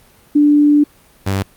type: tone pair in turn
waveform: sine / sawtooth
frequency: 293.7 / 97.33 Hz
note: D4 / G2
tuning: 0 / -12 cents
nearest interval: octave + perfect fifth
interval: 1912 cents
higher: first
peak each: -7 / -11 dBFS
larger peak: first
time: 0.35-0.84 / 1.26-1.43 s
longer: first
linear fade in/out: 10 ms
effects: pink hiss -49 dBFS RMS until 1.56 s + Opus 32 kbps